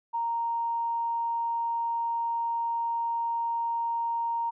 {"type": "tone with tanh clipping", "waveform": "triangle", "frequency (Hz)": 930, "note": "A#5", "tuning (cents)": -4, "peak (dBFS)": -26, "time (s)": [0.13, 4.51], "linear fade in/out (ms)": 20, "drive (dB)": 3, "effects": ["resampled to 8000 Hz"]}